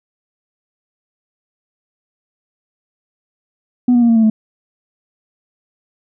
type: tone with pitch steps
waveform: sine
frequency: 246.9 / 240.8 / 234.9 / 229.2 / 223.5 / 218.1 Hz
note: B3 / B3 / A#3 / A#3 / A3 / A3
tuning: 0 / -44 / +13 / -29 / +27 / -15 cents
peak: -6 dBFS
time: 3.88-4.3 s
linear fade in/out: 5 ms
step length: 70 ms
effects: tanh soft clip ceiling -6 dBFS